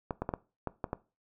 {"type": "clicks", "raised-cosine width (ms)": 1, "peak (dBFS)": -18, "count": 7, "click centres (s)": [0.108, 0.22, 0.291, 0.338, 0.673, 0.842, 0.931], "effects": ["noise-tail reverb RT60 0.3 s tail -19 dB re dry"]}